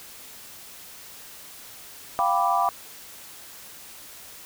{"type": "chord", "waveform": "sine", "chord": "G dominant seventh", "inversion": "third", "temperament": "equal", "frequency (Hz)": [698.5, 784, 987.8, 1174.7], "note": ["F5", "G5", "B5", "D6"], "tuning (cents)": [0, 0, 0, 0], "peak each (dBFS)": -25, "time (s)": [2.19, 2.69], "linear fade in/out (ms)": 0, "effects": ["white hiss -44 dBFS RMS until 4.45 s"]}